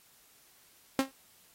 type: tone with exponential decay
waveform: sawtooth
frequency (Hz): 268.2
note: C4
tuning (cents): +43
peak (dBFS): -17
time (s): 0.99-1.11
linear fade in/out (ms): 1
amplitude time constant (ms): 26
effects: white hiss -62 dBFS RMS until 1.54 s + AAC 48 kbps